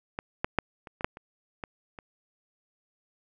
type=clicks; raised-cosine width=0.5 ms; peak=-17 / -11 / -7 / -28 / -23 / -8 / -28 / -20 / -27 dBFS; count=9; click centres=0.189 / 0.445 / 0.587 / 0.872 / 1.009 / 1.045 / 1.171 / 1.638 / 1.988 s; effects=none